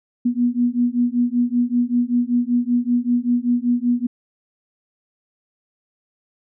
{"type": "beating tone pair", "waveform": "sine", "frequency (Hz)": [240, 245.2], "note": ["B3", "B3"], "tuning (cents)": [-49, -12], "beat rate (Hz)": 5.2, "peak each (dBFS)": -19, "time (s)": [0.25, 4.07], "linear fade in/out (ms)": 10, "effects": []}